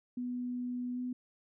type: tone with pitch glide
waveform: sine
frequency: 246.9 to 249.9 Hz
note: B3 to B3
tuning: 0 to +21 cents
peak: -34 dBFS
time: 0.17-1.13 s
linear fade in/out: 5 ms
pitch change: +21 cents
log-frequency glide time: 0.94-0.99 s
effects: none